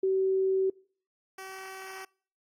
sine / 10% pulse tone pair in turn, 381.7 / 381.7 Hz, G4 / G4, -46 / -46 cents, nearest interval unison, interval 0 cents, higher neither, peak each -23 / -32 dBFS, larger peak first, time 0.03-0.7 / 1.38-2.05 s, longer neither, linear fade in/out 5 ms, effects noise-tail reverb RT60 0.5 s tail -25 dB re dry + AAC 48 kbps

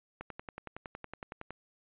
click train, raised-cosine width 0.5 ms, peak -26 dBFS, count 15, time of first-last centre 0.21-1.506 s, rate 10.8 Hz, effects resampled to 8000 Hz

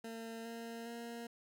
20% pulse tone with pitch steps, 227.2 / 230.6 / 234.1 Hz, A#3 / A#3 / A#3, -44 / -19 / +8 cents, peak -39 dBFS, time 0.04-1.27 s, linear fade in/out 5 ms, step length 410 ms, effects none

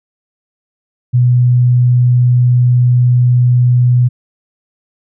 sine tone, 123.47 Hz, B2, in tune, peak -6 dBFS, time 1.13-4.09 s, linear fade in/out 20 ms, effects none

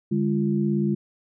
sine tone cluster, 146.7 / 204.3 / 343.8 Hz, D3 / G#3 / F4, -2 / -28 / -27 cents, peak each -26 / -22 / -27 dBFS, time 0.11-0.95 s, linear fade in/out 10 ms, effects none

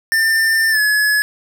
square tone with pitch glide, 1794 to 1700.2 Hz, A6 to G#6, +33 to +40 cents, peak -13 dBFS, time 0.12-1.22 s, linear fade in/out 0 ms, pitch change -93 cents, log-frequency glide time 0.7-0.8 s, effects none

